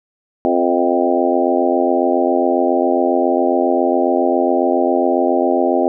harmonic tone with a mistuned harmonic, 87.31 Hz, F2, in tune, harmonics 3 / 4 / 5 / 6 / 7 / 8 / 9, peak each -19 / -18 / -22 / -22 / -19 / -23 / -21 dBFS, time 0.45-5.88 s, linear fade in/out 0 ms, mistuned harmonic 7, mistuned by +25 cents, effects none

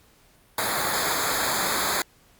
pink noise with comb filter, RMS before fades -25 dBFS, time 0.58-2.02 s, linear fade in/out 2 ms, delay 0.35 ms, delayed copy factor -0.95, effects pink hiss -58 dBFS RMS until 2.39 s + Opus 48 kbps

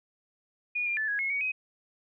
sine tone with pitch steps, 2449 / 2402 / 1746 / 1662 / 2172 / 2245 / 2524 Hz, D#7 / D7 / A6 / G#6 / C#7 / C#7 / D#7, -28 / +38 / -14 / +1 / -36 / +21 / +24 cents, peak -27 dBFS, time 0.75-1.52 s, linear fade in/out 10 ms, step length 110 ms, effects none

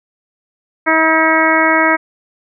harmonic tone with a mistuned harmonic, 320 Hz, D#4, 49 cents sharp, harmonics 1 / 2 / 3 / 4 / 5 / 6 / 7, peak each -17 / -17 / -17 / -17 / -17 / -17 / -17 dBFS, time 0.86-1.97 s, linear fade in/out 20 ms, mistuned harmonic 7, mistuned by -30 cents, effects none

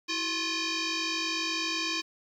sine tone with frequency modulation, 1074 Hz, C6, 45 cents sharp, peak -28 dBFS, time 0.08-2.02 s, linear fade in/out 20 ms, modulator 700 Hz, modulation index 6.7, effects 10-bit

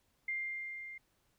sine tone with level ramp, 2100 Hz, C7, 6 cents sharp, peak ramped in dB -33 to -45 dBFS, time 0.28-0.98 s, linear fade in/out 5 ms, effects pink hiss -75 dBFS RMS until 1.38 s

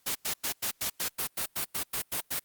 white noise bursts, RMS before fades -31 dBFS, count 13, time 0.06-2.396 s, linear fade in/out 10 ms, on 92 ms, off 95 ms, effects white hiss -68 dBFS RMS until 2.44 s + Opus 48 kbps

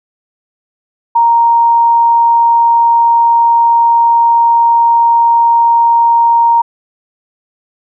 sine tone, 932.3 Hz, A#5, in tune, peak -5 dBFS, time 1.15-6.62 s, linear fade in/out 10 ms, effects none

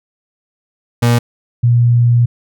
35% pulse / sine tone pair in turn, 119 / 119.69 Hz, A#2 / A#2, +36 / +46 cents, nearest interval unison, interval 10 cents, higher second, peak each -7 dBFS, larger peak neither, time 1.02-1.19 / 1.63-2.26 s, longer second, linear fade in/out 10 ms, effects none

